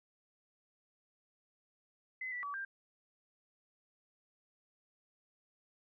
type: tone with pitch steps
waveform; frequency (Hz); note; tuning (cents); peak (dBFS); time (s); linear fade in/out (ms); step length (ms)
sine; 2036 / 1964 / 1143 / 1588; C7 / B6 / D6 / G6; -48 / -10 / -47 / +22; -38; 2.21-2.65; 5; 110
effects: none